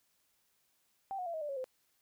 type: tone with pitch steps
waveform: sine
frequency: 780 / 727.8 / 679 / 633.6 / 591.1 / 551.5 / 514.6 Hz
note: G5 / F#5 / F5 / D#5 / D5 / C#5 / C5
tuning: -9 / -29 / -49 / +31 / +11 / -9 / -29 cents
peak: -36 dBFS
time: 1.11-1.642 s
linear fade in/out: 0 ms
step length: 76 ms
effects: white hiss -75 dBFS RMS until 2.01 s